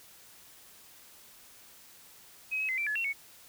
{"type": "tone with pitch steps", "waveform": "sine", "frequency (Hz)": [2539, 2562, 2054, 2344, 1708, 2725, 2218], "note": ["D#7", "E7", "C7", "D7", "G#6", "F7", "C#7"], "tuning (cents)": [34, -50, -33, -4, 48, -43, 0], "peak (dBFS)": -29, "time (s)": [2.51, 3.133], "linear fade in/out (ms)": 20, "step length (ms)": 89, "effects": ["white hiss -55 dBFS RMS until 3.48 s"]}